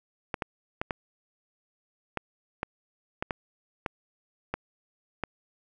clicks, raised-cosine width 0.5 ms, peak -14 dBFS, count 11, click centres 0.342 / 0.422 / 0.815 / 0.908 / 2.173 / 2.631 / 3.225 / 3.308 / 3.862 / 4.54 / 5.237 s, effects none

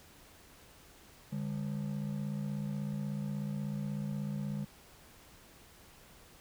triangle ring-modulated tone, 174.61 Hz, F3, in tune, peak -29 dBFS, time 1.32-4.65 s, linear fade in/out 10 ms, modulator 28.2 Hz, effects pink hiss -58 dBFS RMS until 6.4 s

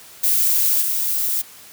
violet noise with level steps, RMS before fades -17 / -21 dBFS, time 0.23-1.42 s, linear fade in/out 10 ms, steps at 0.81 s, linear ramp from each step 10 ms, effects white hiss -43 dBFS RMS until 1.72 s + high-pass 60 Hz 12 dB/octave

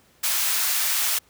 white high-pass noise, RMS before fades -23 dBFS, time 0.23-1.19 s, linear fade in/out 10 ms, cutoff 1000 Hz, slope 12 dB/octave, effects pink hiss -58 dBFS RMS until 1.29 s + high-pass 60 Hz 12 dB/octave

